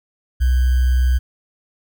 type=tone with sample-and-hold; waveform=sine; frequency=63 Hz; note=B1; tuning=35 cents sharp; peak=-12 dBFS; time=0.4-1.19 s; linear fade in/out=20 ms; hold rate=1575 Hz; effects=none